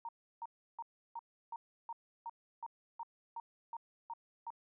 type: tone bursts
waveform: sine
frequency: 927 Hz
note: A#5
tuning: 10 cents flat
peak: -40 dBFS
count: 13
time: 0.05-4.504 s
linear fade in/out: 2 ms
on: 38 ms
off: 330 ms
effects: none